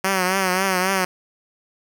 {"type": "tone with vibrato", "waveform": "5% pulse", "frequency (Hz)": 187.9, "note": "F#3", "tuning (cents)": 27, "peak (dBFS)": -7, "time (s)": [0.04, 1.05], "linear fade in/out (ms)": 5, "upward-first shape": "triangle", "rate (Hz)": 3.7, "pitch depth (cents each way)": 78, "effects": []}